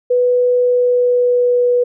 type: tone with pitch glide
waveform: sine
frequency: 493.9 to 489.4 Hz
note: B4 to B4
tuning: 0 to -16 cents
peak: -10 dBFS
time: 0.1-1.84 s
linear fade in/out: 10 ms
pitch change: -16 cents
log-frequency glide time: 0.55-1.69 s
effects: none